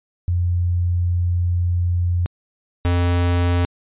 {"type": "tone pair in turn", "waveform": ["sine", "square"], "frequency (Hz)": [88, 87.68], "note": ["F2", "F2"], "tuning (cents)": [14, 7], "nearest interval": "unison", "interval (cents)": 7, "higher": "first", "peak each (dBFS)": -16, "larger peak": "neither", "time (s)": [[0.28, 2.26], [2.85, 3.65]], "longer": "first", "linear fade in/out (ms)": 0, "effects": ["resampled to 8000 Hz"]}